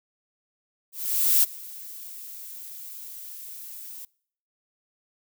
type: noise with ADSR envelope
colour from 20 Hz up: violet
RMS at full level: -18 dBFS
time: 0.92-4.05 s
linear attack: 510 ms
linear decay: 21 ms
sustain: -22 dB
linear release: 3 ms
effects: noise-tail reverb RT60 0.6 s tail -25 dB re dry